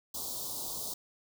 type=band-stop noise; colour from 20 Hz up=white; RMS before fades=-38 dBFS; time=0.14-0.94 s; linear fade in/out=5 ms; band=1100 to 3600 Hz; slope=48 dB/octave; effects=none